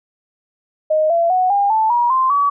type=tone with pitch steps; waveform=sine; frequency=621 / 677.2 / 738.5 / 805.3 / 878.2 / 957.7 / 1044.4 / 1138.9 Hz; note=D#5 / E5 / F#5 / G5 / A5 / A#5 / C6 / C#6; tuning=-3 / +46 / -3 / +46 / -4 / +46 / -3 / +46 cents; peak=-12 dBFS; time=0.9-2.5 s; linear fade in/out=10 ms; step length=200 ms; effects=none